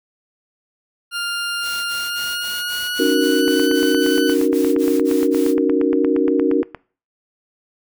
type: tone with pitch glide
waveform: 20% pulse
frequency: 1402 to 1502.6 Hz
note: F6 to F#6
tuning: +6 to +26 cents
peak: -17 dBFS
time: 1.11-4.36 s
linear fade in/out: 50 ms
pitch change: +120 cents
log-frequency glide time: 1.95-3.7 s
type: noise bursts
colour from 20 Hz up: white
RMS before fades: -34 dBFS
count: 15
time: 1.61-5.546 s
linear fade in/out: 50 ms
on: 240 ms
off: 24 ms
type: chord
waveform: sine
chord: D# minor seventh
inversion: third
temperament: equal with one note detuned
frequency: 277.2 / 306.3 / 370 / 466.2 Hz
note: C#4 / D#4 / F#4 / A#4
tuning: 0 / -27 / 0 / 0 cents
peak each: -19 dBFS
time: 2.99-6.63 s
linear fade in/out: 10 ms
type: click train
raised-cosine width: 0.5 ms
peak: -14 dBFS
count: 29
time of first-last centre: 3.48-6.747 s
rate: 8.57 Hz
effects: noise-tail reverb RT60 0.4 s tail -21 dB re dry